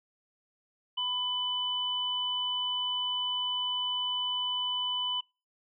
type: tone pair together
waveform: sine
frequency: 995.9 / 3000 Hz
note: B5 / F#7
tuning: +14 / +23 cents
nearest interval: octave + perfect fifth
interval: 1909 cents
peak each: -37 / -29 dBFS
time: 0.97-5.21 s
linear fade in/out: 10 ms
effects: noise-tail reverb RT60 0.3 s tail -26 dB re dry